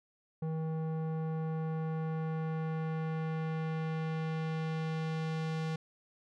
square tone with low-pass filter sweep, 159.5 Hz, D#3, 43 cents sharp, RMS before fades -35 dBFS, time 0.42-5.76 s, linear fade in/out 5 ms, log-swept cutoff 700 to 5100 Hz, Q 0.78, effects none

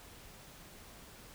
silence, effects pink hiss -54 dBFS RMS until 1.34 s

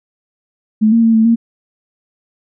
sine tone with pitch steps, 216.4 / 229.8 / 226.4 / 222 / 230.7 Hz, A3 / A#3 / A3 / A3 / A#3, -29 / -25 / +50 / +16 / -18 cents, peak -7 dBFS, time 0.81-1.36 s, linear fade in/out 20 ms, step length 110 ms, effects none

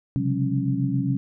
sine tone cluster, 130.2 / 137.6 / 179.9 / 198.9 / 275.5 Hz, C3 / C#3 / F#3 / G3 / C#4, -8 / -12 / -48 / +25 / -11 cents, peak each -25 / -28 / -29 / -31 / -26 dBFS, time 0.16-1.17 s, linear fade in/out 0 ms, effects none

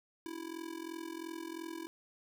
square tone with amplitude modulation, 329.6 Hz, E4, in tune, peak -38 dBFS, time 0.26-1.87 s, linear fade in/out 0 ms, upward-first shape sine, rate 42.9 Hz, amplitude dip 85%, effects none

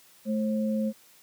sine tone pair together, 216.9 / 534.4 Hz, A3 / C5, -25 / +36 cents, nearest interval octave + major third, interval 1561 cents, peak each -25 / -32 dBFS, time 0.25-0.93 s, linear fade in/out 50 ms, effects white hiss -57 dBFS RMS until 1.22 s + high-pass 100 Hz 12 dB/octave

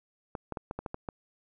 clicks, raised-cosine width 1 ms, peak -21 dBFS, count 8, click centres 0.352 / 0.523 / 0.572 / 0.711 / 0.79 / 0.862 / 0.944 / 1.088 s, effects none

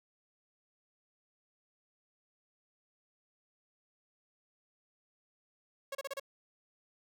sawtooth tone bursts, 550 Hz, C#5, 14 cents flat, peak -33 dBFS, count 5, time 5.92-6.198 s, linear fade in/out 5 ms, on 30 ms, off 32 ms, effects none

